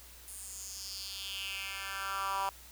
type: tone with high-pass filter sweep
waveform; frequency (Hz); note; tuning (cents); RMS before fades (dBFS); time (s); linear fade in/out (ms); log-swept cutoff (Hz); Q
10% pulse; 195.2; G3; -7; -39; 0.28-2.49; 0; 9800 to 910; 3.4
effects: added 60 Hz sine -56 dBFS peak until 2.71 s + white hiss -54 dBFS RMS until 2.71 s